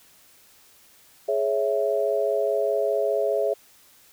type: chord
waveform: sine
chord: C# minor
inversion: second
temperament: equal with one note detuned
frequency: 420.1 / 554.4 / 659.3 Hz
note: G#4 / C#5 / E5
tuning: +20 / 0 / 0 cents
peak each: -25 dBFS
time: 1.28-3.54 s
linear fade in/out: 10 ms
effects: white hiss -55 dBFS RMS until 4.12 s